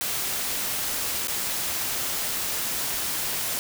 white noise with dropouts, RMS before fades -28 dBFS, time 0.01-3.59 s, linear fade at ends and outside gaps 0 ms, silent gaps 1.272-1.282 s, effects none

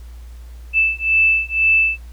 sine beating tone pair, 2637 / 2639 Hz, E7 / E7, 0 / +1 cents, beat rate 2 Hz, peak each -16 dBFS, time 0.73-1.99 s, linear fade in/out 50 ms, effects added 59 Hz sine -33 dBFS peak until 2.12 s + pink hiss -52 dBFS RMS until 2.12 s

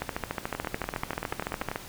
two click trains, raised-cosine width 0.5 ms, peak -16 / -14 dBFS, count 13 / 25, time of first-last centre 0.55-1.715 / 0.02-1.759 s, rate 10.3 / 13.8 Hz, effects pink hiss -44 dBFS RMS until 1.88 s

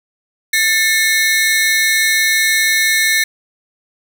sawtooth ring-modulated tone, 1975.5 Hz, B6, in tune, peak -5 dBFS, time 0.53-3.24 s, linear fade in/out 5 ms, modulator 197 Hz, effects none

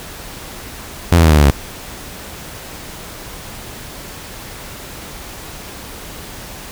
sawtooth tone with pitch steps, 86.1 / 82.64 / 79.32 / 76.13 / 73.07 / 70.14 Hz, F2 / E2 / D#2 / D#2 / D2 / C#2, -24 / +5 / +34 / -37 / -8 / +21 cents, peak -3 dBFS, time 1.12-1.504 s, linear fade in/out 0 ms, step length 64 ms, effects pink hiss -32 dBFS RMS until 6.71 s

